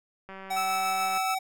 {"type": "click train", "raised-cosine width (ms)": 0.5, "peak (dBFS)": -28, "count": 171, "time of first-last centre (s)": [0.29, 1.175], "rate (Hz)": 192}
{"type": "tone", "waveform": "square", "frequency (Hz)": 760, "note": "F#5", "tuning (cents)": 46, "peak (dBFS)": -28, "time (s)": [0.5, 1.39], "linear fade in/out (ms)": 10}
{"type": "tone with tremolo", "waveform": "35% pulse", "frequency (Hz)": 1311, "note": "E6", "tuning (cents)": -10, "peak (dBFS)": -26, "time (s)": [0.56, 1.35], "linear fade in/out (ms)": 10, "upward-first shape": "triangle", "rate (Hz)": 7, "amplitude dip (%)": 45}
{"effects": []}